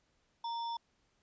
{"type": "tone with sample-and-hold", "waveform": "sine", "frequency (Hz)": 930, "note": "A#5", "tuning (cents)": -4, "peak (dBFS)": -35, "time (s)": [0.44, 0.77], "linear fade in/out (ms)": 5, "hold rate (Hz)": 4410, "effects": ["pink hiss -75 dBFS RMS until 1.22 s", "resampled to 16000 Hz"]}